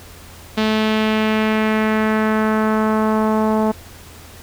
sawtooth tone with low-pass filter sweep, 217.2 Hz, A3, 22 cents flat, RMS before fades -17 dBFS, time 0.57-3.72 s, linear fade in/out 10 ms, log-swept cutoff 3800 to 870 Hz, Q 1.8, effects added 84 Hz sine -42 dBFS peak until 4.42 s + pink hiss -41 dBFS RMS until 4.42 s

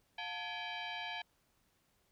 sine tone with frequency modulation, 714 Hz, F5, 38 cents sharp, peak -39 dBFS, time 0.18-1.22 s, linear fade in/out 5 ms, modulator 801 Hz, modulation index 3.8, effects pink hiss -75 dBFS RMS until 2.11 s

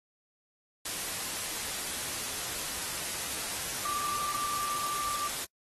sine tone in noise, 1178 Hz, D6, 5 cents sharp, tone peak -32 dBFS, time 3.85-5.28 s, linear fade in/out 5 ms, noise white, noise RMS -35 dBFS, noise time 0.85-5.45 s, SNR 0 dB, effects noise-tail reverb RT60 0.1 s tail -26 dB re dry + AAC 32 kbps

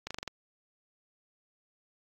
slowing click train, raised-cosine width 0.2 ms, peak -19 dBFS, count 6, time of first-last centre 0.07-0.277 s, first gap 36 ms, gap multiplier 1.07, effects AAC 48 kbps

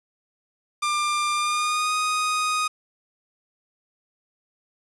sawtooth tone with pitch glide, 1193 to 1245.1 Hz, D6 to D#6, +27 to +1 cents, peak -18 dBFS, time 0.82-2.68 s, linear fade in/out 10 ms, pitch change +74 cents, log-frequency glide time 1.34-1.94 s, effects resampled to 24000 Hz + 8-bit

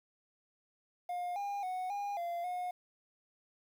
triangle tone with pitch steps, 711 / 807 / 738 / 811 / 690 / 721 Hz, F5 / G#5 / F#5 / G#5 / F5 / F#5, +31 / -50 / -5 / -41 / -21 / -45 cents, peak -33 dBFS, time 1.09-2.71 s, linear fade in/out 5 ms, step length 270 ms, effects 10-bit

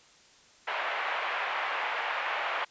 pink band-pass noise, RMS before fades -32 dBFS, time 0.67-2.65 s, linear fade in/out 10 ms, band 670 to 2700 Hz, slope 24 dB/octave, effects white hiss -58 dBFS RMS until 2.7 s + resampled to 16000 Hz

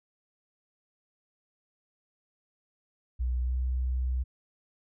sine tone with pitch glide, 61.8 to 63.28 Hz, B1 to B1, +2 to +43 cents, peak -26 dBFS, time 3.19-4.24 s, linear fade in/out 20 ms, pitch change +41 cents, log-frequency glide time 3.43-3.54 s, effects none

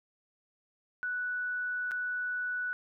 sine tone with dropouts, 1480 Hz, F#6, in tune, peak -31 dBFS, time 1.03-2.73 s, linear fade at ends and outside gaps 0 ms, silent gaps 1.911-1.917 s, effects none

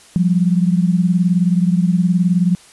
sine beating tone pair, 174.61 / 193.61 Hz, F3 / G3, 0 / -21 cents, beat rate 19 Hz, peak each -13 / -17 dBFS, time 0.16-2.55 s, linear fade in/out 0 ms, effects white hiss -45 dBFS RMS until 2.72 s + resampled to 24000 Hz

